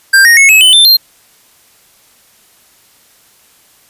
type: tone with pitch steps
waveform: square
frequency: 1585 / 1863.2 / 2190 / 2575 / 3027 / 3558 / 4183 Hz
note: G6 / A#6 / C#7 / E7 / F#7 / A7 / C8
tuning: +19 / -1 / -22 / -41 / +39 / +19 / -1 cents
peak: -3 dBFS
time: 0.13-0.97 s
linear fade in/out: 10 ms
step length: 120 ms
effects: white hiss -47 dBFS RMS until 3.89 s + resampled to 32000 Hz